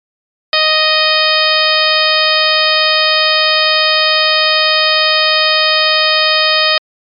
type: harmonic tone with a mistuned harmonic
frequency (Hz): 622.3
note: D#5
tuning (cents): 0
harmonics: 1 / 2 / 3 / 4 / 5 / 6 / 7 / 8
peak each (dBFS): -17 / -17 / -17 / -17 / -17 / -17 / -17 / -17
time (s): 0.53-6.78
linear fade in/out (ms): 2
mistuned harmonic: 7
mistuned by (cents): +15
effects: MP3 96 kbps